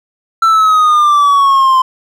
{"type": "exponential sweep", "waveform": "triangle", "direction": "down", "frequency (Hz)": [1342, 1033], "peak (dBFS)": -4, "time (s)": [0.42, 1.82], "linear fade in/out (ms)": 5, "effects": []}